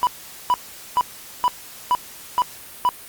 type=tone bursts; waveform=triangle; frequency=987.8 Hz; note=B5; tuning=in tune; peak=-12 dBFS; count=7; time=0.03-2.89 s; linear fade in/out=0 ms; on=40 ms; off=430 ms; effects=white hiss -40 dBFS RMS until 3.08 s + Opus 48 kbps